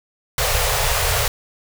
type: band-stop noise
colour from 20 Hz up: pink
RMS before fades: -19 dBFS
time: 0.38-1.28 s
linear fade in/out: 2 ms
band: 140 to 420 Hz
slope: 96 dB/octave
effects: none